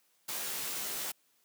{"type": "noise with comb filter", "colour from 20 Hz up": "white", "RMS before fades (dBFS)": -37, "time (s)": [0.28, 1.12], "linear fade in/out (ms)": 10, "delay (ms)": 15, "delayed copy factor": 1, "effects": ["white hiss -71 dBFS RMS until 1.44 s", "high-pass 150 Hz 12 dB/octave"]}